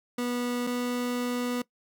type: tone pair in turn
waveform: 30% pulse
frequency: 244.1 / 245.3 Hz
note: B3 / B3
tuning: -20 / -12 cents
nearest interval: unison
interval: 8 cents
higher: second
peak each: -25 dBFS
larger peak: neither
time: 0.18-0.67 / 0.67-1.62 s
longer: second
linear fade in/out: 5 ms
effects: noise-tail reverb RT60 0.1 s tail -20 dB re dry